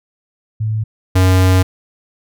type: tone pair in turn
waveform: sine / square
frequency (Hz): 109 / 92.91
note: A2 / F#2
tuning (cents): -16 / +8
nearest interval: minor third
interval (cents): 276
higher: first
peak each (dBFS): -15 / -9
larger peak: second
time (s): 0.6-0.84 / 1.15-1.63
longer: second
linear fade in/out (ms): 10
effects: none